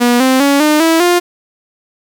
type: tone with pitch steps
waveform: sawtooth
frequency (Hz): 241.8 / 260.7 / 281 / 302.9 / 326.5 / 352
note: B3 / C4 / C#4 / D#4 / E4 / F4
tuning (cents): -36 / -6 / +24 / -46 / -17 / +14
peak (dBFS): -4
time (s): 0-1.2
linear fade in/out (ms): 20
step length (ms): 200
effects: 7-bit